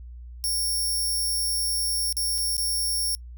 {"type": "tone with dropouts", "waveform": "10% pulse", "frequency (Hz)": 5490, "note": "F8", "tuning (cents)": -31, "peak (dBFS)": -18, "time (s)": [0.44, 3.15], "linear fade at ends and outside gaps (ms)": 0, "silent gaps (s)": [[2.126, 2.168], [2.381, 2.385], [2.568, 2.58]], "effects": ["noise-tail reverb RT60 0.1 s tail -26 dB re dry", "added 60 Hz sine -38 dBFS peak until 3.37 s"]}